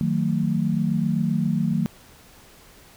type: tone cluster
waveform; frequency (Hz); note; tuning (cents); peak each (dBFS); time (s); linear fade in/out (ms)
sine; 156.6 / 184.1 / 224.8; D#3 / F#3 / A3; +11 / -8 / +37; -24; 0.01-1.86; 0
effects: pink hiss -50 dBFS RMS until 2.96 s